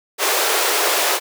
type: high-pass noise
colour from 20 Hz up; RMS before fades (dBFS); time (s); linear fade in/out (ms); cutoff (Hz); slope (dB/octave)
pink; -18; 0.18-1.2; 50; 370; 48
effects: none